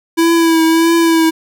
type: tone with vibrato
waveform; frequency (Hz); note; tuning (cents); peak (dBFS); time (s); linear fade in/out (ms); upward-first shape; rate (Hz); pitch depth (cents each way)
square; 329.2; E4; -2; -9; 0.17-1.31; 20; triangle; 1.6; 36
effects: none